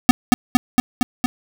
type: tone with echo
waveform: square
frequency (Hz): 249.2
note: B3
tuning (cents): +16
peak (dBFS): -5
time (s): 0.09-0.11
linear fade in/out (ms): 0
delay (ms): 230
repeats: 5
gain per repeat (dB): -2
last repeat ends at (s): 1.26
effects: none